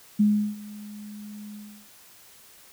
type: tone with ADSR envelope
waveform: sine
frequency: 209 Hz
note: G#3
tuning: 11 cents sharp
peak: -15 dBFS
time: 0.19-1.88 s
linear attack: 13 ms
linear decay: 350 ms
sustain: -22 dB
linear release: 340 ms
effects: white hiss -52 dBFS RMS until 2.72 s